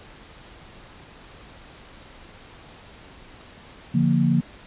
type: chord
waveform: sine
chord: Bb major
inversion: first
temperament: just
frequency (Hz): 145.68 / 174.81 / 233.1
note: D3 / F3 / Bb3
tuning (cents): -14 / +2 / 0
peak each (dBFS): -21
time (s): 3.94-4.41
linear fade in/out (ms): 10
effects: pink hiss -46 dBFS RMS until 4.66 s + resampled to 8000 Hz